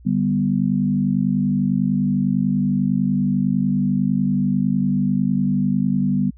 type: chord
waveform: sine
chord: G major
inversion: second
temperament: equal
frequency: 146.83 / 196 / 246.9 Hz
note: D3 / G3 / B3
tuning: 0 / 0 / 0 cents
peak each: -23 / -19 / -21 dBFS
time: 0.05-6.31 s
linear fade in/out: 20 ms
effects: added 60 Hz sine -42 dBFS peak until 6.37 s